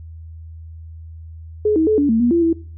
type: tone with pitch steps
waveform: sine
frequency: 423.5 / 319.5 / 431.1 / 287.3 / 225.7 / 240.5 / 339.6 / 330.6 Hz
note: G#4 / D#4 / A4 / D4 / A3 / B3 / F4 / E4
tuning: +34 / +46 / -35 / -38 / +44 / -46 / -48 / +5 cents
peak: -12 dBFS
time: 1.65-2.53 s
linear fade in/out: 5 ms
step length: 110 ms
effects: noise-tail reverb RT60 0.4 s tail -19 dB re dry + added 81 Hz sine -33 dBFS peak until 2.77 s